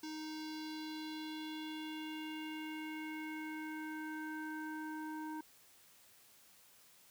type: tone with low-pass filter sweep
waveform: square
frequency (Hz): 311.1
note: D#4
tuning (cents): 0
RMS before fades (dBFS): -44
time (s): 0.03-5.41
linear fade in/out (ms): 5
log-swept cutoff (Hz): 5400 to 1200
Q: 3.4
effects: white hiss -64 dBFS RMS until 7.1 s + high-pass 60 Hz 12 dB/octave